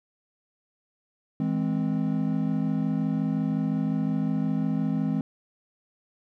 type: chord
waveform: triangle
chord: E augmented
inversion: none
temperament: equal with one note detuned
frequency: 162.08 / 207.7 / 261.6 Hz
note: E3 / G#3 / B#3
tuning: -29 / 0 / 0 cents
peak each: -26 dBFS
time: 1.4-5.21 s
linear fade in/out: 2 ms
effects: none